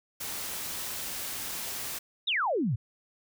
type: noise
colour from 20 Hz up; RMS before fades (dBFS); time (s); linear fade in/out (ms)
white; -36; 0.2-1.99; 10
type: exponential sweep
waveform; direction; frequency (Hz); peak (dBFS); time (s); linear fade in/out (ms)
sine; down; 3951 to 99; -25; 2.27-2.76; 10
effects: none